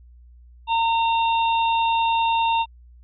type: harmonic tone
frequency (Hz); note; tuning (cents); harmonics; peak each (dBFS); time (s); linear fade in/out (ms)
915; A#5; -32; 1 / 3 / 4; -18 / -28 / -30; 0.67-2.66; 50
effects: added 60 Hz sine -45 dBFS peak until 3.03 s